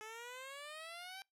10% pulse exponential sweep, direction up, 426.7 to 784 Hz, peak -39 dBFS, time 0.01-1.22 s, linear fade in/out 0 ms, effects noise-tail reverb RT60 0.2 s tail -25 dB re dry + low-pass 12000 Hz 12 dB/octave

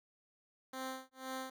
10% pulse tone with tremolo, 261.6 Hz, C4, in tune, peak -31 dBFS, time 0.73-1.5 s, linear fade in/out 5 ms, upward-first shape sine, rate 2 Hz, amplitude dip 100%, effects none

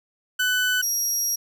30% pulse tone pair in turn, 1500 / 5663 Hz, F#6 / F8, +23 / +23 cents, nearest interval octave + major seventh, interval 2300 cents, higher second, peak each -17 / -18 dBFS, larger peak first, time 0.39-0.82 / 0.82-1.36 s, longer second, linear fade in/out 10 ms, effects none

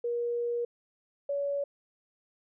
sine tone pair in turn, 475.8 / 565.8 Hz, A#4 / C#5, +35 / +35 cents, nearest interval minor third, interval 300 cents, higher second, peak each -28 dBFS, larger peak neither, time 0.04-0.65 / 1.29-1.64 s, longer first, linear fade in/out 5 ms, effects none

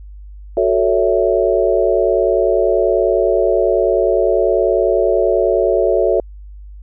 sine chord, F# minor seventh, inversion none, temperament equal with one note detuned, 370 / 440 / 560.5 / 659.3 Hz, F#4 / A4 / C#5 / E5, 0 / 0 / +19 / 0 cents, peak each -17 dBFS, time 0.57-6.2 s, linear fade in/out 2 ms, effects added 50 Hz sine -32 dBFS peak until 6.82 s

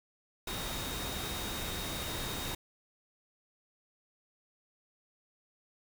sine tone in noise, 3729 Hz, A#7, in tune, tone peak -43 dBFS, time 0.47-2.55 s, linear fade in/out 5 ms, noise pink, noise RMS -38 dBFS, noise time 0.47-2.55 s, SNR -8 dB, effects none

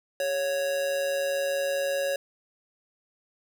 square tone with amplitude modulation, 554.4 Hz, C#5, in tune, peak -24 dBFS, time 0.2-2.16 s, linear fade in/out 2 ms, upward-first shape sine, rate 153 Hz, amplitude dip 45%, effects none

